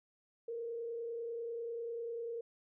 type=tone with frequency modulation; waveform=sine; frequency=465.2 Hz; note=A#4; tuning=4 cents flat; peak=-38 dBFS; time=0.48-2.41 s; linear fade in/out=5 ms; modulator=30.1 Hz; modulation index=0.41; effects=none

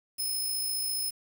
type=tone with amplitude modulation; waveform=5% pulse; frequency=5190 Hz; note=E8; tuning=28 cents flat; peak=-22 dBFS; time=0.18-1.11 s; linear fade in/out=20 ms; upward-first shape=sine; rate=54.7 Hz; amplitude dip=35%; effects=8-bit

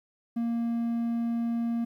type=tone; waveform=triangle; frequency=233.1 Hz; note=A#3; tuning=in tune; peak=-24 dBFS; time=0.36-1.85 s; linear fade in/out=10 ms; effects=11-bit

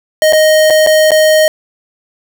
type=tone with dropouts; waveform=square; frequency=622.3 Hz; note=D#5; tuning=in tune; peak=-6 dBFS; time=0.22-1.48 s; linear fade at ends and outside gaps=1 ms; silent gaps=0.325-0.332 / 0.701-0.705 / 0.864-0.871 / 1.107-1.117 s; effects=none

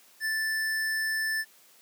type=tone with hard clipping; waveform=sine; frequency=1760 Hz; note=A6; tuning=in tune; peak=-28 dBFS; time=0.2-1.45 s; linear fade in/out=50 ms; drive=18 dB; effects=white hiss -58 dBFS RMS until 1.81 s + high-pass 200 Hz 12 dB/octave

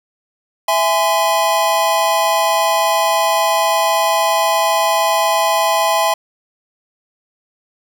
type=chord; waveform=square; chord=E augmented; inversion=none; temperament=equal with one note detuned; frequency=659.3 / 830.6 / 1026.7 Hz; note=E5 / G#5 / B#5; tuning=0 / 0 / -33 cents; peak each=-18 dBFS; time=0.68-6.14 s; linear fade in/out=5 ms; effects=none

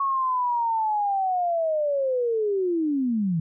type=linear sweep; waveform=sine; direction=down; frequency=1108.7 to 155.56 Hz; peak=-21 dBFS; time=0-3.4 s; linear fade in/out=5 ms; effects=none

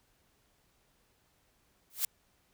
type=noise with exponential growth; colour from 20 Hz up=blue; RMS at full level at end=-26 dBFS; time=1.9-2.05 s; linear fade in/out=2 ms; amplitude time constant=31 ms; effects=pink hiss -71 dBFS RMS until 2.53 s

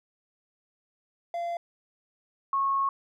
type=tone pair in turn; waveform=triangle / sine; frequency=687 / 1094.9 Hz; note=F5 / C#6; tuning=-29 / -22 cents; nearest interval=minor sixth; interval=807 cents; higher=second; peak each=-27 / -23 dBFS; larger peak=second; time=1.34-1.57 / 2.53-2.89 s; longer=second; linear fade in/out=2 ms; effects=none

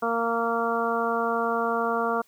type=harmonic tone; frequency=231.2 Hz; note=A#3; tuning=14 cents flat; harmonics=1 / 2 / 3 / 4 / 5 / 6; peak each=-32 / -28 / -29 / -32 / -29 / -31 dBFS; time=0.02-2.22 s; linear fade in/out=10 ms; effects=white hiss -62 dBFS RMS until 2.27 s

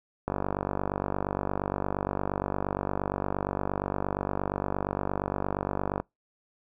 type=click train; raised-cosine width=1 ms; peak=-14 dBFS; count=279; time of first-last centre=0.28-6 s; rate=48.6 Hz; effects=noise-tail reverb RT60 0.2 s tail -26 dB re dry

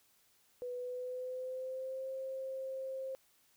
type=tone with pitch glide; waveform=sine; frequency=493.9 to 529.3 Hz; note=B4 to C5; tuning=0 to +20 cents; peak=-38 dBFS; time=0.62-3.15 s; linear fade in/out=0 ms; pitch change=+120 cents; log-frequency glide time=0.74-2.09 s; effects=white hiss -70 dBFS RMS until 3.56 s

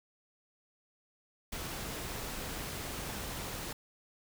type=noise; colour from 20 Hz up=pink; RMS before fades=-40 dBFS; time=1.52-3.73 s; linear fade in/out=5 ms; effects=none

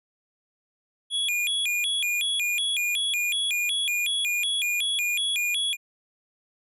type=tone with vibrato; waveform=square; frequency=2858 Hz; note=F7; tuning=39 cents sharp; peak=-24 dBFS; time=1.1-5.77 s; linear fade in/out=50 ms; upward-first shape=square; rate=2.7 Hz; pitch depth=280 cents each way; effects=resampled to 32000 Hz

